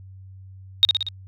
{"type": "tone with echo", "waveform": "sine", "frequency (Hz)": 3729, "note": "A#7", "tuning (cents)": 0, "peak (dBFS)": -9, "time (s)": [0.83, 0.85], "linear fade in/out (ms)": 0, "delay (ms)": 59, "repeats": 4, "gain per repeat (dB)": -4, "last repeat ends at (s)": 1.086, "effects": ["added 95 Hz sine -40 dBFS peak until 1.27 s"]}